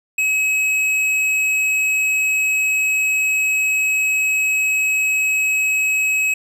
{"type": "tone with hard clipping", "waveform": "sine", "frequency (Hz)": 2559, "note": "D#7", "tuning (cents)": 48, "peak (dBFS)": -17, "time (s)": [0.18, 6.34], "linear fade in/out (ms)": 5, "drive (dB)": 9, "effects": []}